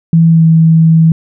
sine tone with pitch glide, 164.81 to 162.17 Hz, E3 to E3, 0 to -28 cents, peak -3 dBFS, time 0.13-1.12 s, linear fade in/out 2 ms, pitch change -28 cents, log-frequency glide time 0.28-0.45 s, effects none

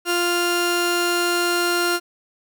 sawtooth tone pair together, 349.2 / 1396.9 Hz, F4 / F6, 0 / 0 cents, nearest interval 2 octaves, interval 2400 cents, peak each -17 dBFS, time 0.05-2 s, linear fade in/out 50 ms, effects none

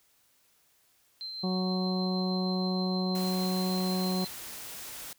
sine tone with tremolo, 4114 Hz, C8, 30 cents flat, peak -35 dBFS, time 1.21-4.27 s, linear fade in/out 0 ms, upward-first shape triangle, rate 6.4 Hz, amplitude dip 30%
harmonic tone, 185 Hz, F#3, in tune, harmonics 1 / 2 / 3 / 4 / 5 / 6, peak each -28 / -36 / -41 / -40 / -47 / -45 dBFS, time 1.43-4.25 s, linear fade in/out 10 ms
white noise, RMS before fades -42 dBFS, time 3.15-5.13 s, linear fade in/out 2 ms
effects white hiss -67 dBFS RMS until 5.18 s

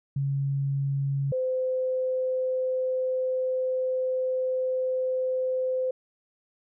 sine tone pair in turn, 138.59 / 514.3 Hz, C#3 / C5, 0 / -30 cents, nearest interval octave + major seventh, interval 2270 cents, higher second, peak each -24 dBFS, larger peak neither, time 0.16-1.32 / 1.32-5.91 s, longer second, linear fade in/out 5 ms, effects none

